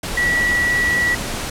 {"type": "tone in noise", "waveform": "sine", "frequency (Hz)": 1941, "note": "B6", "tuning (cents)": -31, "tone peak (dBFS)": -15, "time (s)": [0.17, 1.15], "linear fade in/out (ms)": 5, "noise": "pink", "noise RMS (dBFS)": -25, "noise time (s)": [0.03, 1.5], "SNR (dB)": 7, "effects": ["low-pass 11000 Hz 12 dB/octave"]}